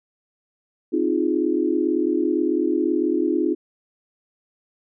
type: chord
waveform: sine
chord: F minor seventh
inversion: second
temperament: equal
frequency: 261.6 / 311.1 / 349.2 / 415.3 Hz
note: C4 / Eb4 / F4 / Ab4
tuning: 0 / 0 / 0 / 0 cents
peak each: -26 / -22 / -22 / -27 dBFS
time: 0.92-3.55 s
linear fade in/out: 20 ms
effects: none